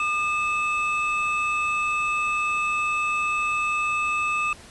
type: tone pair together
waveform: triangle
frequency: 1210 / 2597 Hz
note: D#6 / E7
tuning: -49 / -26 cents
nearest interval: octave + minor second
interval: 1323 cents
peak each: -23 / -23 dBFS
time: 0-4.53 s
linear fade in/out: 2 ms
effects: pink hiss -46 dBFS RMS until 4.7 s + resampled to 24000 Hz